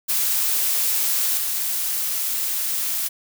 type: noise with level steps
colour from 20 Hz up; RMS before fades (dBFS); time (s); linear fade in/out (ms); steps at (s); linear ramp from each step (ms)
blue; -21 / -24; 0.08-3.09; 20; 1.37; 5
effects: none